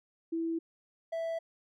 sine / triangle tone pair in turn, 329.6 / 659.2 Hz, E4 / E5, 0 / 0 cents, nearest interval octave, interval 1200 cents, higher second, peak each -30 / -30 dBFS, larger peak neither, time 0.32-0.59 / 1.12-1.39 s, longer neither, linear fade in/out 10 ms, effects none

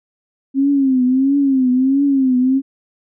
sine tone with vibrato, 266.3 Hz, C4, 31 cents sharp, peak -11 dBFS, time 0.54-2.62 s, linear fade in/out 50 ms, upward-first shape triangle, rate 1.5 Hz, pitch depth 120 cents each way, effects none

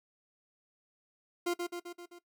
40% pulse tone with echo, 349.2 Hz, F4, in tune, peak -28 dBFS, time 1.46-1.54 s, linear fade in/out 10 ms, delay 130 ms, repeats 5, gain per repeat -4 dB, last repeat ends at 2.19 s, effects noise-tail reverb RT60 0.1 s tail -17 dB re dry

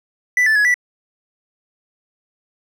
triangle tone with pitch steps, 1982 / 1754 / 1681 / 1963 Hz, B6 / A6 / G#6 / B6, +6 / -6 / +20 / -11 cents, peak -10 dBFS, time 0.37-0.742 s, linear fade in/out 2 ms, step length 93 ms, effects none

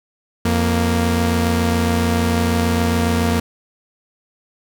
sawtooth tone pair together, 86.86 / 233.1 Hz, F2 / A#3, -9 / 0 cents, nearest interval octave + perfect fourth, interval 1709 cents, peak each -14 dBFS, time 0.45-3.4 s, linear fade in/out 5 ms, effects none

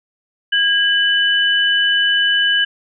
sine tone pair together, 1636 / 2988 Hz, G#6 / F#7, -26 / +16 cents, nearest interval minor seventh, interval 1042 cents, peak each -15 dBFS, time 0.52-2.65 s, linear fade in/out 10 ms, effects none

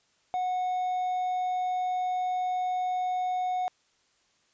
triangle tone with hard clipping, 733 Hz, F#5, 16 cents flat, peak -27 dBFS, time 0.34-3.68 s, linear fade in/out 0 ms, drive 5 dB, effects white hiss -68 dBFS RMS until 4.53 s + resampled to 16000 Hz

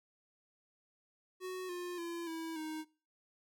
square tone with pitch steps, 370 / 354.7 / 340.1 / 326 / 312.6 Hz, F#4 / F4 / F4 / E4 / D#4, 0 / +27 / -46 / -19 / +8 cents, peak -40 dBFS, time 1.4-2.85 s, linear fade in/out 50 ms, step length 290 ms, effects noise-tail reverb RT60 0.4 s tail -24 dB re dry

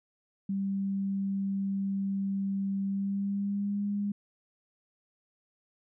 sine tone with pitch glide, 196 to 203.3 Hz, G3 to G#3, 0 to -37 cents, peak -28 dBFS, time 0.49-4.12 s, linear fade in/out 5 ms, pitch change +63 cents, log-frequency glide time 2.86-3.84 s, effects none

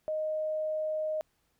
sine tone, 621 Hz, D#5, 3 cents flat, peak -29 dBFS, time 0.08-1.21 s, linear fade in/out 0 ms, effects pink hiss -74 dBFS RMS until 1.59 s

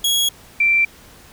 sawtooth / sine tone pair in turn, 3322 / 2349 Hz, G#7 / D7, 0 / 0 cents, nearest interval tritone, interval 600 cents, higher first, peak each -12 dBFS, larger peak neither, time 0.04-0.29 / 0.6-0.85 s, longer neither, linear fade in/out 5 ms, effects pink hiss -45 dBFS RMS until 1.32 s

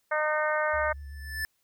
harmonic tone, 305.6 Hz, D#4, 31 cents flat, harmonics 2 / 3 / 4 / 5 / 6 / 7, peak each -28 / -33 / -32 / -31 / -33 / -39 dBFS, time 0.11-0.93 s, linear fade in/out 10 ms
sine tone with vibrato, 70.8 Hz, C#2, 37 cents sharp, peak -38 dBFS, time 0.73-1.45 s, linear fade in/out 10 ms, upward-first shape triangle, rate 7.9 Hz, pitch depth 64 cents each way
square tone with exponential growth, 1755 Hz, A6, 5 cents flat, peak -28 dBFS, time 0.94-1.45 s, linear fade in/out 0 ms, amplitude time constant 110 ms
effects white hiss -73 dBFS RMS until 1.63 s

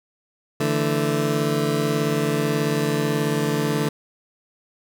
20% pulse chord, D suspended second, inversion none, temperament just, 146.83 / 165.19 / 220.2 Hz, D3 / E3 / A3, 0 / +4 / +2 cents, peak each -18 / -22 / -21 dBFS, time 0.6-3.89 s, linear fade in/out 5 ms, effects none

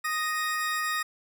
40% pulse tone pair together, 1244.5 / 1864.7 Hz, D#6 / A#6, 0 / 0 cents, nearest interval perfect fifth, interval 700 cents, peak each -29 / -29 dBFS, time 0.04-1.03 s, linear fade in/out 10 ms, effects none

